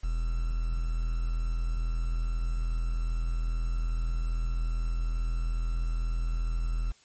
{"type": "tone with quantisation", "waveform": "triangle", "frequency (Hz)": 41.2, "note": "E1", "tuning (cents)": 0, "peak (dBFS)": -24, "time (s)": [0.03, 6.92], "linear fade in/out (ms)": 10, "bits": 8, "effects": ["white hiss -61 dBFS RMS until 7.04 s", "MP3 32 kbps"]}